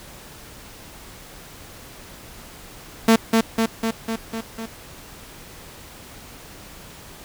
sawtooth tone with echo, 225.4 Hz, A3, 42 cents sharp, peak -7 dBFS, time 3.08-3.16 s, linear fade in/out 5 ms, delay 250 ms, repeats 6, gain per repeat -3 dB, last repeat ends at 4.66 s, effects pink hiss -42 dBFS RMS until 7.24 s

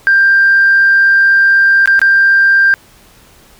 sine tone with dropouts, 1586 Hz, G6, 20 cents sharp, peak -4 dBFS, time 0.07-2.74 s, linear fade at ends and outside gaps 0 ms, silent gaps 1.858-1.875 / 1.993-2.016 s, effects tanh soft clip ceiling -1 dBFS + pink hiss -44 dBFS RMS until 3.59 s

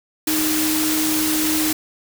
sine tone in noise, 311.1 Hz, D#4, in tune, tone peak -20 dBFS, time 0.27-1.73 s, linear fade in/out 5 ms, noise white, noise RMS -22 dBFS, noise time 0.27-1.73 s, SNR -1 dB, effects none

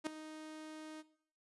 sawtooth tone with ADSR envelope, 311.1 Hz, D#4, in tune, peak -29 dBFS, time 0.04-1.03 s, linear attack 28 ms, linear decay 3 ms, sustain -15 dB, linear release 32 ms, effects noise-tail reverb RT60 0.6 s tail -17 dB re dry + resampled to 24000 Hz

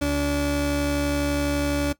30% pulse tone pair together, 72 / 288 Hz, D2 / D4, -34 / -34 cents, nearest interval 2 octaves, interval 2400 cents, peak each -25 / -20 dBFS, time 0.01-1.93 s, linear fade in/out 10 ms, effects noise-tail reverb RT60 0.1 s tail -17 dB re dry

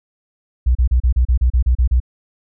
sine tone bursts, 61.74 Hz, B1, in tune, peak -10 dBFS, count 11, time 0.66-2.002 s, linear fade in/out 10 ms, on 92 ms, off 33 ms, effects none

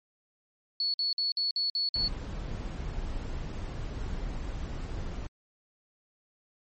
sine tone bursts, 4407 Hz, C#8, 11 cents flat, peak -26 dBFS, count 7, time 0.8-2.08 s, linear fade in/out 2 ms, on 140 ms, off 50 ms
brown noise, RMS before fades -35 dBFS, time 1.95-5.27 s, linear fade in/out 5 ms
effects MP3 32 kbps

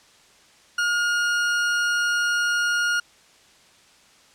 40% pulse tone, 1426 Hz, F6, 36 cents sharp, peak -19 dBFS, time 0.78-3 s, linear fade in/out 5 ms, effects white hiss -54 dBFS RMS until 4.34 s + low-pass 7000 Hz 12 dB/octave

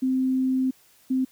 sine tone pair in turn, 260.2 / 260.2 Hz, C4 / C4, -9 / -9 cents, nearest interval unison, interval 0 cents, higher neither, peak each -20 dBFS, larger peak neither, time 0.02-0.71 / 1.1-1.25 s, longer first, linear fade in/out 10 ms, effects white hiss -58 dBFS RMS until 1.31 s

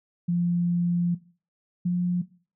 sine tone pair in turn, 173.9 / 177.45 Hz, F3 / F3, -7 / +28 cents, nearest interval unison, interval 35 cents, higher second, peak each -21 dBFS, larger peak neither, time 0.28-1.15 / 1.85-2.22 s, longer first, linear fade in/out 10 ms, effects noise-tail reverb RT60 0.4 s tail -18 dB re dry

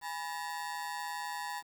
30% pulse ring-modulated tone, 904 Hz, A5, 47 cents sharp, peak -31 dBFS, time 0.01-1.63 s, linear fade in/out 50 ms, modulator 79.1 Hz, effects 10-bit

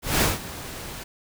pink noise with ADSR envelope, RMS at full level -19 dBFS, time 0.02-1.04 s, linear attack 190 ms, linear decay 170 ms, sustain -17 dB, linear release 13 ms, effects none

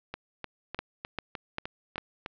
two click trains, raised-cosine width 0.3 ms, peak -19 / -15 dBFS, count 8 / 4, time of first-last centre 0.14-2.261 / 0.79-1.98 s, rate 3.3 / 2.52 Hz, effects low-pass 4000 Hz 12 dB/octave

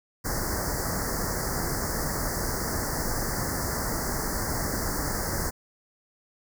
pink band-stop noise, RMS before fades -29 dBFS, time 0.24-5.51 s, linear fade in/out 20 ms, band 2000 to 4600 Hz, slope 96 dB/octave, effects none

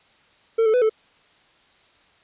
triangle tone with pitch steps, 452.1 / 437 / 498.2 / 437.6 Hz, A4 / A4 / B4 / A4, +47 / -12 / +15 / -9 cents, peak -13 dBFS, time 0.58-0.896 s, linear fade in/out 10 ms, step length 79 ms, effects white hiss -57 dBFS RMS until 2.23 s + resampled to 8000 Hz

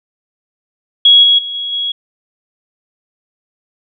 sine tone with level steps, 3326 Hz, G#7, 2 cents sharp, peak -3 / -6 / -20 / -18 / -15 dBFS, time 1.05-1.92 s, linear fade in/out 5 ms, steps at 1.23 / 1.38 / 1.54 / 1.72 s, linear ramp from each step 10 ms, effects none

